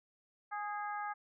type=harmonic tone with a mistuned harmonic; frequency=415.3 Hz; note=G#4; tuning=in tune; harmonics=2 / 3 / 4 / 5; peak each=-39 / -42 / -45 / -52 dBFS; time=0.51-1.14 s; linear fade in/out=20 ms; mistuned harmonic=4; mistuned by=-23 cents; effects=none